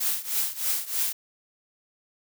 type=noise with tremolo; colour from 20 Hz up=blue; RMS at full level=-24 dBFS; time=0-1.13 s; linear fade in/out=10 ms; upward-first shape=triangle; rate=3.2 Hz; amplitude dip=90%; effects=none